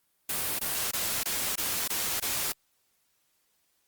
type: noise bursts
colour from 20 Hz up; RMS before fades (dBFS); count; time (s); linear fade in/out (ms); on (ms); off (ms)
white; -30; 7; 0.29-2.522; 5; 300; 22
effects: white hiss -72 dBFS RMS until 3.87 s + Opus 32 kbps